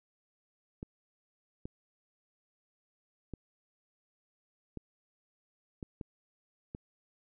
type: clicks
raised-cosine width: 3 ms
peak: -27 dBFS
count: 7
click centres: 0.829 / 1.655 / 3.337 / 4.773 / 5.828 / 6.012 / 6.749 s
effects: none